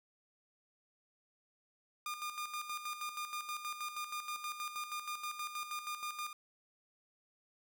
sawtooth tone with tremolo, 1212 Hz, D#6, 46 cents flat, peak -34 dBFS, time 2.06-6.33 s, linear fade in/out 2 ms, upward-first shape square, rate 6.3 Hz, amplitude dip 60%, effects none

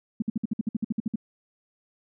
sine tone bursts, 220 Hz, A3, in tune, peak -22 dBFS, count 13, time 0.2-1.158 s, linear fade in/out 5 ms, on 22 ms, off 56 ms, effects none

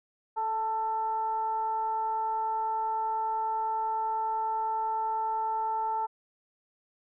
sine tone with frequency modulation, 885 Hz, A5, 10 cents sharp, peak -27 dBFS, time 0.36-6.07 s, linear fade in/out 20 ms, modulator 448 Hz, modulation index 0.39, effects none

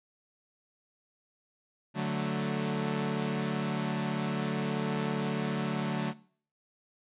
sawtooth chord, D major, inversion none, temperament equal, 146.83 / 185 / 220 Hz, D3 / F#3 / A3, 0 / 0 / 0 cents, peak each -30 dBFS, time 1.94-6.14 s, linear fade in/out 50 ms, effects noise-tail reverb RT60 0.5 s tail -20 dB re dry + resampled to 8000 Hz

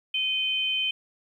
sine tone pair together, 2489 / 3085 Hz, D#7 / G7, 0 / -28 cents, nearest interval major third, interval 372 cents, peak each -29 / -25 dBFS, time 0.14-0.91 s, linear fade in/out 5 ms, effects 10-bit

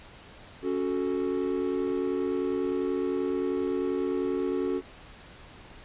triangle chord, F# minor, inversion second, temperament equal, 277.2 / 370 / 440 Hz, C#4 / F#4 / A4, 0 / 0 / 0 cents, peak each -29 / -27 / -30 dBFS, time 0.62-4.82 s, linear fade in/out 50 ms, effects pink hiss -49 dBFS RMS until 5.84 s + resampled to 8000 Hz

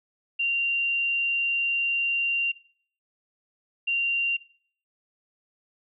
sine tone pair in turn, 2770 / 2770 Hz, F7 / F7, -15 / -15 cents, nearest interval unison, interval 0 cents, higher neither, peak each -22 dBFS, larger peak neither, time 0.39-2.52 / 3.87-4.37 s, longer first, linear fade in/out 10 ms, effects noise-tail reverb RT60 0.5 s tail -18 dB re dry

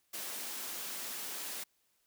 white high-pass noise, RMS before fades -41 dBFS, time 0.13-1.64 s, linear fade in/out 10 ms, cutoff 190 Hz, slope 24 dB/octave, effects white hiss -75 dBFS RMS until 2.06 s

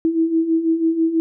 sine beating tone pair, 321.9 / 328 Hz, E4 / E4, -41 / -9 cents, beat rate 6.1 Hz, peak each -22 / -16 dBFS, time 0.05-1.2 s, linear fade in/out 0 ms, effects none

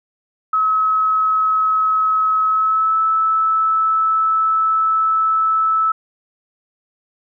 sine tone with pitch glide, 1285 to 1308.2 Hz, E6 to E6, -45 to -14 cents, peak -13 dBFS, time 0.53-5.92 s, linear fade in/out 5 ms, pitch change +31 cents, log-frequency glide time 2.46-2.98 s, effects none

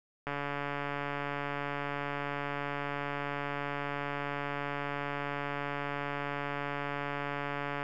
click train, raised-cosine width 0.5 ms, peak -20 dBFS, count 1082, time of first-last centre 0.27-7.829 s, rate 143 Hz, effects none

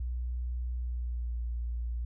sine tone with pitch glide, 61 to 58.89 Hz, B1 to A#1, -21 to +18 cents, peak -31 dBFS, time 0-2.05 s, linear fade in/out 5 ms, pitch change -61 cents, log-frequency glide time 0.75-1.39 s, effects none

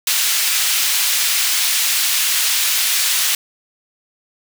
pink high-pass noise, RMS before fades -17 dBFS, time 0.07-3.35 s, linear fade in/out 2 ms, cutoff 2600 Hz, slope 12 dB/octave, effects none

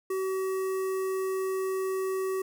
square tone with notch filter, 379.9 Hz, F#4, 46 cents sharp, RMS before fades -30 dBFS, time 0.1-2.42 s, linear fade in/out 5 ms, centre 3700 Hz, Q 0.55, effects none

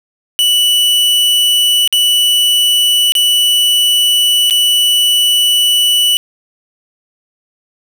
45% pulse tone with dropouts, 2960 Hz, F#7, in tune, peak -8 dBFS, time 0.39-6.17 s, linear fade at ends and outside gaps 0 ms, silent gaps 1.876-1.926 / 3.121-3.152 / 4.499-4.508 s, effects none

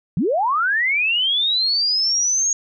sine linear sweep, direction up, 134.8 to 6645 Hz, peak -16 dBFS, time 0.17-2.53 s, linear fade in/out 2 ms, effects none

